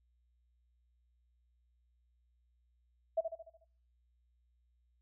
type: tone with echo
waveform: sine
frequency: 655 Hz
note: E5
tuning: 11 cents flat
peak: -27 dBFS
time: 3.17-3.21 s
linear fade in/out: 10 ms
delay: 73 ms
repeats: 6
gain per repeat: -6 dB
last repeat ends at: 3.648 s
effects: noise-tail reverb RT60 0.5 s tail -24 dB re dry + added 60 Hz sine -70 dBFS peak until 5.01 s